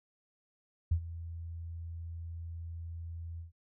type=tone with ADSR envelope; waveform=sine; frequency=83.6 Hz; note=E2; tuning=25 cents sharp; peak=-23 dBFS; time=0.91-3.52 s; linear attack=8 ms; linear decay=78 ms; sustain=-16 dB; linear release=130 ms; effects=none